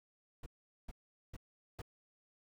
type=noise bursts; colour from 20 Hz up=brown; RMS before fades=-45 dBFS; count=4; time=0.43-1.818 s; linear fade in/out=5 ms; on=32 ms; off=420 ms; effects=none